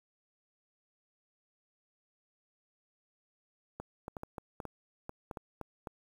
clicks, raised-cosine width 1 ms, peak -26 dBFS, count 12, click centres 3.8 / 4.081 / 4.168 / 4.234 / 4.382 / 4.602 / 4.653 / 5.094 / 5.312 / 5.372 / 5.613 / 5.872 s, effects 9-bit

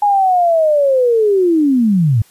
sine linear sweep, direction down, 835 to 101.1 Hz, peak -9 dBFS, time 0.02-2.22 s, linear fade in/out 5 ms, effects white hiss -49 dBFS RMS until 2.3 s + resampled to 32000 Hz

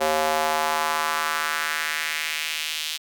square tone with high-pass filter sweep, 77.78 Hz, D#2, in tune, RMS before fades -25 dBFS, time 0-2.98 s, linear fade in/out 20 ms, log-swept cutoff 560 to 3400 Hz, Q 2, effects none

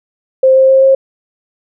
sine tone with pitch steps, 525 / 528.7 / 532.3 / 536 Hz, C5 / C5 / C5 / C5, +6 / +18 / +30 / +42 cents, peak -4 dBFS, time 0.43-0.95 s, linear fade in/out 5 ms, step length 130 ms, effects none

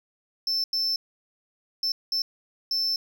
triangle tone bursts at uneven times, 5310 Hz, E8, 12 cents sharp, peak -22 dBFS, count 5, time 0.47-0.64 / 0.73-0.96 / 1.83-1.92 / 2.12-2.22 / 2.71-2.96 s, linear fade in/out 2 ms, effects none

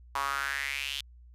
sawtooth tone with high-pass filter sweep, 138.59 Hz, C#3, in tune, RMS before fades -33 dBFS, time 0.15-1.01 s, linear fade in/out 5 ms, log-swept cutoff 1000 to 3300 Hz, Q 4.8, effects added 60 Hz sine -50 dBFS peak until 1.34 s + resampled to 32000 Hz

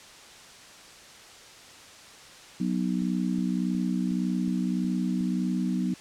sine chord, B major, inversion second, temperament just, 185.21 / 246.9 / 308.7 Hz, F#3 / B3 / D#4, +2 / 0 / -14 cents, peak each -27 / -29 / -33 dBFS, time 2.6-5.94 s, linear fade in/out 5 ms
click train, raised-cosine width 3 ms, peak -33 dBFS, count 7, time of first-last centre 3.02-5.21 s, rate 2.74 Hz
effects white hiss -48 dBFS RMS until 6 s + low-pass 7000 Hz 12 dB/octave

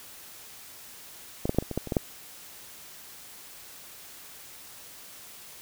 clicks, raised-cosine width 2 ms, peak -14 / -11 / -27 / -7 / -23 / -19 / -13 / -23 / -14 / -8 dBFS, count 10, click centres 1.455 / 1.494 / 1.547 / 1.586 / 1.625 / 1.713 / 1.776 / 1.873 / 1.922 / 1.968 s, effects white hiss -47 dBFS RMS until 5.61 s

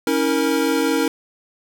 square chord, A# diminished, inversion first, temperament equal with one note detuned, 277.2 / 322.1 / 466.2 Hz, C#4 / E4 / A#4, 0 / -40 / 0 cents, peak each -22 dBFS, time 0.07-1.08 s, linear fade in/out 2 ms, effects none

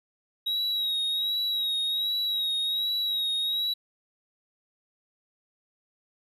triangle tone with vibrato, 3824 Hz, A#7, 43 cents sharp, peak -24 dBFS, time 0.46-3.74 s, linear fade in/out 10 ms, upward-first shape sine, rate 1.3 Hz, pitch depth 43 cents each way, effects none

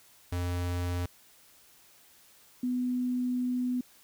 square / sine tone pair in turn, 88.4 / 249.3 Hz, F2 / B3, +22 / +16 cents, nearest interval octave + tritone, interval 1794 cents, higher second, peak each -30 / -27 dBFS, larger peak second, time 0.32-1.06 / 2.63-3.81 s, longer second, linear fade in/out 5 ms, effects white hiss -59 dBFS RMS until 4.03 s

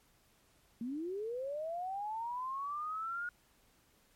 sine linear sweep, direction up, 223.3 to 1446 Hz, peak -36 dBFS, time 0.81-3.29 s, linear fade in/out 2 ms, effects pink hiss -69 dBFS RMS until 4.15 s + MP3 64 kbps

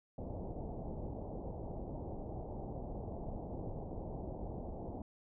pink low-pass noise, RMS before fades -43 dBFS, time 0.18-5.02 s, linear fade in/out 2 ms, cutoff 820 Hz, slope 48 dB/octave, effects none

